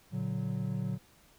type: chord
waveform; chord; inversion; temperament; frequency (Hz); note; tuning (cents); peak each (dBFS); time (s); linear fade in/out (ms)
triangle; Bb augmented; none; equal with one note detuned; 116.54 / 144.39 / 185; Bb2 / D3 / F#3; 0 / -29 / 0; -34 / -34 / -33; 0.11-0.99; 50
effects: pink hiss -62 dBFS RMS until 1.38 s